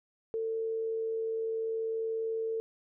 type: tone with amplitude modulation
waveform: sine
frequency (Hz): 448.2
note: A4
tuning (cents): +32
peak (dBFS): -29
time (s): 0.34-2.6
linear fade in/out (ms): 0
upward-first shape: sine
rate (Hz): 80.6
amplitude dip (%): 25
effects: none